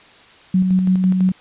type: tone with tremolo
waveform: sine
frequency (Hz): 185.6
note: F#3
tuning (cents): +6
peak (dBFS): -11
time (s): 0.54-1.32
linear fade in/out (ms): 5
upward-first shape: square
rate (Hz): 6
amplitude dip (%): 35
effects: white hiss -46 dBFS RMS until 1.4 s + resampled to 8000 Hz